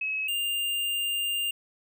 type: tone pair in turn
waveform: sine / square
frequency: 2567 / 2801 Hz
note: E7 / F7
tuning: -47 / +4 cents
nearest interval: major second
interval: 151 cents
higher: second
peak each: -27 dBFS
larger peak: neither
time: 0.01-0.28 / 0.28-1.51 s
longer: second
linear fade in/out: 5 ms
effects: none